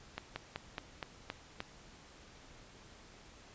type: slowing click train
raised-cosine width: 0.3 ms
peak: -22 dBFS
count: 7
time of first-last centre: 0.18-1.604 s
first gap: 180 ms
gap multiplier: 1.11
effects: pink hiss -57 dBFS RMS until 3.54 s + resampled to 16000 Hz